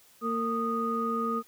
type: tone cluster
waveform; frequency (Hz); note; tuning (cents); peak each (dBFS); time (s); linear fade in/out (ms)
sine; 230.2 / 457 / 1237; A#3 / A#4 / D#6; -22 / -34 / -10; -31 / -33 / -29; 0.21-1.43; 50
effects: tanh soft clip ceiling -17 dBFS + white hiss -59 dBFS RMS until 1.47 s